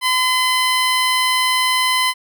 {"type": "tone", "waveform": "15% pulse", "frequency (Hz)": 1020, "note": "C6", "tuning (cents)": -44, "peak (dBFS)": -8, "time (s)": [0.01, 2.14], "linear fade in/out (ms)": 50, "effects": []}